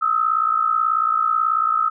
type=tone pair together; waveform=sine; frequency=1260.2 / 1318.5 Hz; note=D#6 / E6; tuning=+22 / 0 cents; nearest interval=minor second; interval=78 cents; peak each=-19 dBFS; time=0.01-1.9 s; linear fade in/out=20 ms; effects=none